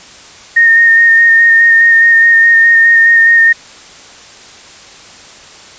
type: tone with vibrato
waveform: sine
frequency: 1839 Hz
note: A#6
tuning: 24 cents flat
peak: -3 dBFS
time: 0.56-3.53 s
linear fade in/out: 10 ms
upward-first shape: square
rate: 4.8 Hz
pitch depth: 14 cents each way
effects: white hiss -35 dBFS RMS until 5.78 s + resampled to 16000 Hz